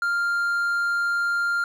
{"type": "tone", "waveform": "triangle", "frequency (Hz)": 1397, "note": "F6", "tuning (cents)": 0, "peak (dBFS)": -19, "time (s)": [0.02, 1.64], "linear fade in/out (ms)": 2, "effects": []}